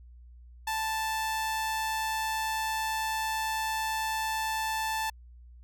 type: tone with amplitude modulation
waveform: sawtooth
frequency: 880 Hz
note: A5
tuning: in tune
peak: -24 dBFS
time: 0.67-5.1 s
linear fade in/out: 5 ms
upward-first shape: sine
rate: 149 Hz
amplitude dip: 25%
effects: added 60 Hz sine -48 dBFS peak until 5.63 s